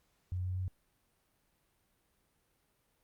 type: tone with pitch steps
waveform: sine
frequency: 90.7 / 91.7 / 92.71 Hz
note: F#2 / F#2 / F#2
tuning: -34 / -15 / +4 cents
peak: -33 dBFS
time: 0.32-0.68 s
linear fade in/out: 0 ms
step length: 120 ms
effects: pink hiss -75 dBFS RMS until 3.03 s + Opus 48 kbps